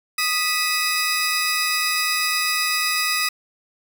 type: tone cluster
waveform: sawtooth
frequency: 1241 / 1969 / 2562 / 4956 Hz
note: D#6 / B6 / E7 / D#8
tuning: -5 / -6 / -50 / -8 cents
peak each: -22 dBFS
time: 0.18-3.29 s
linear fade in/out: 5 ms
effects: none